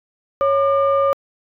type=tone pair together; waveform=sine; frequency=553.1 / 1200 Hz; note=C#5 / D6; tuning=-4 / +37 cents; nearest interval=octave + minor second; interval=1341 cents; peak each=-14 / -17 dBFS; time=0.41-1.13 s; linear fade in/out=0 ms; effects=tanh soft clip ceiling -8 dBFS